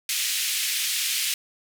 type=band-pass noise; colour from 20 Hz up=pink; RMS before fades=-26 dBFS; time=0.09-1.34 s; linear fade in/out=2 ms; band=2300 to 15000 Hz; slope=24 dB/octave; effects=none